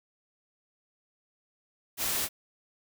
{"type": "noise", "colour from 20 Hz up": "white", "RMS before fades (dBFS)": -30, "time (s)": [1.97, 2.29], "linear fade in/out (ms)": 50, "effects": []}